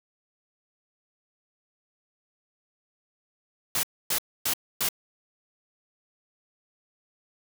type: noise bursts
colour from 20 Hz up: white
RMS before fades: -26 dBFS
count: 4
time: 3.75-4.888 s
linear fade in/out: 2 ms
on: 82 ms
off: 270 ms
effects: none